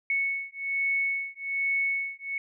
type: beating tone pair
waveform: sine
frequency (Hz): 2210 / 2211.2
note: C#7 / C#7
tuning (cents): -6 / -5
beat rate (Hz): 1.2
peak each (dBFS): -29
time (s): 0.1-2.38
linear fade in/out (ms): 2
effects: none